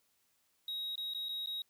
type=tone with dropouts; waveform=triangle; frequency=3800 Hz; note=A#7; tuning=33 cents sharp; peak=-35 dBFS; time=0.68-1.62 s; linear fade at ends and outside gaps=2 ms; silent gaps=0.956-0.978 / 1.137-1.147 / 1.286-1.291 / 1.461-1.471 s; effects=white hiss -75 dBFS RMS until 1.69 s